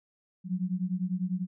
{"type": "beating tone pair", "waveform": "sine", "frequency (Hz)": [177.9, 187.9], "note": ["F3", "F#3"], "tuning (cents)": [32, 27], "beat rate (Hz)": 10, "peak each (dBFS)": -31, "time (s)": [0.44, 1.47], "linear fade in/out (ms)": 50, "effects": []}